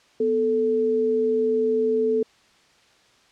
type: tone pair together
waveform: sine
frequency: 246.9 / 439.9 Hz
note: B3 / A4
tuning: 0 / 0 cents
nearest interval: minor seventh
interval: 1000 cents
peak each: -27 / -19 dBFS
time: 0.2-2.23 s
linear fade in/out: 5 ms
effects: white hiss -57 dBFS RMS until 3.31 s + low-pass 5000 Hz 12 dB/octave